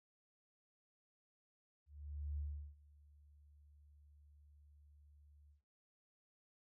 sine tone with ADSR envelope, 73.2 Hz, D2, 5 cents flat, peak -39 dBFS, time 1.86-5.62 s, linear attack 520 ms, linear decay 370 ms, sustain -24 dB, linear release 120 ms, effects noise-tail reverb RT60 0.3 s tail -17 dB re dry

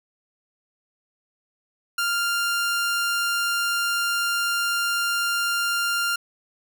sawtooth tone, 1396 Hz, F6, 1 cent flat, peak -18 dBFS, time 1.98-6.16 s, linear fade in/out 5 ms, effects none

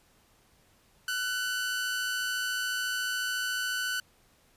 sawtooth tone pair together, 1386 / 1500 Hz, F6 / F#6, -14 / +23 cents, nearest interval minor second, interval 137 cents, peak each -37 / -26 dBFS, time 1.08-4 s, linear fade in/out 2 ms, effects pink hiss -64 dBFS RMS until 4.56 s + resampled to 32000 Hz

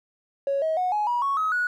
triangle tone with pitch steps, 554.4 / 636.8 / 731.5 / 840.3 / 965.3 / 1108.8 / 1273.7 / 1463.1 Hz, C#5 / D#5 / F#5 / G#5 / B5 / C#6 / D#6 / F#6, 0 / +40 / -20 / +20 / -40 / 0 / +40 / -20 cents, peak -18 dBFS, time 0.47-1.67 s, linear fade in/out 2 ms, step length 150 ms, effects tanh soft clip ceiling -19 dBFS

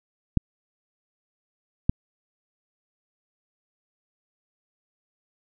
clicks, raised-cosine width 5 ms, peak -6 dBFS, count 2, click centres 0.373 / 1.895 s, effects none

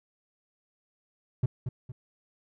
triangle tone with echo, 125.1 Hz, B2, 23 cents sharp, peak -19 dBFS, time 1.43-1.46 s, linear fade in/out 5 ms, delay 230 ms, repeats 2, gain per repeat -8 dB, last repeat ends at 1.92 s, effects none

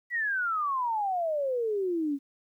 sine exponential sweep, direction down, 1975.5 to 271.1 Hz, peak -26 dBFS, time 0.1-2.19 s, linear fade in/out 50 ms, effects 11-bit

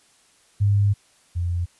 sine tone pair in turn, 101.4 / 87.1 Hz, G#2 / F2, -41 / -4 cents, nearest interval minor third, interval 263 cents, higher first, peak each -15 / -21 dBFS, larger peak first, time 0.6-0.94 / 1.35-1.66 s, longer first, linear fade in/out 20 ms, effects white hiss -58 dBFS RMS until 1.79 s + resampled to 24000 Hz

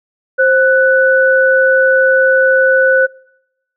sine tone pair together, 526 / 1487.8 Hz, C5 / F#6, +9 / +9 cents, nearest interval octave + tritone, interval 1800 cents, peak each -10 dBFS, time 0.38-3.07 s, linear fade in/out 20 ms, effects noise-tail reverb RT60 0.9 s tail -26 dB re dry

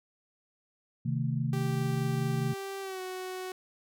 sine chord, A diminished, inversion first, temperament equal with one note detuned, 130.81 / 155.56 / 223.5 Hz, C3 / Eb3 / A3, 0 / 0 / +27 cents, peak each -30 / -32 / -35 dBFS, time 1.05-2.54 s, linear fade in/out 10 ms
sawtooth tone with pitch glide, 390.9 to 370.9 Hz, G4 to F#4, -5 to +4 cents, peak -32 dBFS, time 1.53-3.52 s, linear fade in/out 2 ms, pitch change -91 cents, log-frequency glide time 2.81-3.01 s
effects none

